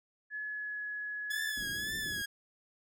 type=tone with pitch glide; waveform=sine; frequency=1704 to 1689.3 Hz; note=G#6 to G#6; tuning=+44 to +29 cents; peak=-36 dBFS; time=0.3-1.54 s; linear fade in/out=50 ms; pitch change=-15 cents; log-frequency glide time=0.42-0.83 s
type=tone with vibrato; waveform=sawtooth; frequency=1703 Hz; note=G#6; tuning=43 cents sharp; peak=-31 dBFS; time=1.3-2.26 s; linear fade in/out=10 ms; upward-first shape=triangle; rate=1.9 Hz; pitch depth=76 cents each way
type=low-pass noise; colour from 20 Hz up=white; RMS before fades=-48 dBFS; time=1.57-2.22 s; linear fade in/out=0 ms; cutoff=330 Hz; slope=24 dB/octave
effects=none